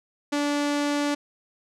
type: tone with low-pass filter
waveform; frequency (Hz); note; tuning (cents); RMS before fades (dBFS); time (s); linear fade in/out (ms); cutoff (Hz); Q
sawtooth; 290.1; D4; -21; -25; 0.32-1.15; 10; 7500; 0.92
effects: none